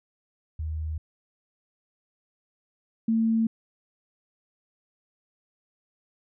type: tone pair in turn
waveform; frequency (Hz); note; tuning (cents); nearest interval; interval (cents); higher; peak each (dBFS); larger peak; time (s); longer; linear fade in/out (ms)
sine; 78.3 / 225.1; D#2 / A3; +11 / +40; octave + tritone; 1829; second; -28 / -20; second; 0.59-0.98 / 3.08-3.47; neither; 5
effects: none